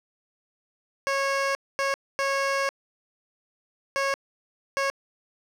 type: tone bursts at uneven times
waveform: 15% pulse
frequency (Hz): 549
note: C#5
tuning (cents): -17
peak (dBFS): -17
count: 5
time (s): 1.07-1.55 / 1.79-1.94 / 2.19-2.69 / 3.96-4.14 / 4.77-4.9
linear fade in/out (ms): 0
effects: low-pass 7000 Hz 12 dB/octave + 8-bit